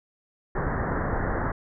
pink low-pass noise, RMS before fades -27 dBFS, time 0.55-1.52 s, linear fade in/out 5 ms, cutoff 1900 Hz, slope 96 dB/octave, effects none

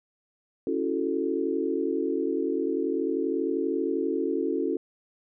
sine chord, F# minor seventh, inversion second, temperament equal, 277.2 / 329.6 / 370 / 440 Hz, C#4 / E4 / F#4 / A4, 0 / 0 / 0 / 0 cents, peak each -30 dBFS, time 0.67-4.77 s, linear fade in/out 2 ms, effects none

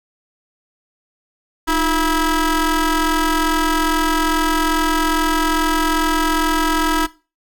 20% pulse ring-modulated tone, 329.6 Hz, E4, in tune, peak -7 dBFS, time 1.67-7.07 s, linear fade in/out 20 ms, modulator 638 Hz, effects noise-tail reverb RT60 0.3 s tail -18 dB re dry

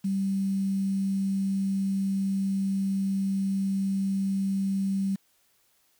sine tone with quantisation, 194.6 Hz, G3, 12 cents flat, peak -24 dBFS, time 0.04-5.16 s, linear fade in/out 10 ms, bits 8, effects white hiss -67 dBFS RMS until 5.99 s

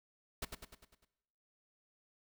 pink noise with echo, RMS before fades -39 dBFS, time 0.42-0.45 s, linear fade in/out 5 ms, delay 100 ms, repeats 6, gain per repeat -5 dB, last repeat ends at 1.05 s, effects noise-tail reverb RT60 1.0 s tail -18 dB re dry

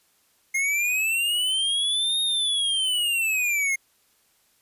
square linear two-way sweep, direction up then down, 2126 to 3729 to 2126 Hz, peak -22 dBFS, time 0.54-3.76 s, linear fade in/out 10 ms, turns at 2.21 s, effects white hiss -64 dBFS RMS until 4.61 s + resampled to 32000 Hz

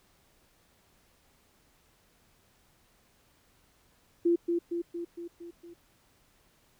sine tone with echo, 342.6 Hz, F4, 33 cents flat, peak -21 dBFS, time 4.25-4.36 s, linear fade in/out 10 ms, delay 230 ms, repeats 6, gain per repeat -4 dB, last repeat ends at 5.74 s, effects pink hiss -66 dBFS RMS until 6.79 s

